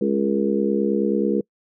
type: harmonic tone with a mistuned harmonic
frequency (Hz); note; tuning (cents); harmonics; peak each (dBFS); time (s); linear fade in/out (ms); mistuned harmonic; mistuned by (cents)
69.3; C#2; 0; 3 / 4 / 5 / 6 / 7; -22 / -27 / -24 / -25 / -25; 0.01-1.41; 5; 7; -35
effects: noise-tail reverb RT60 0.1 s tail -26 dB re dry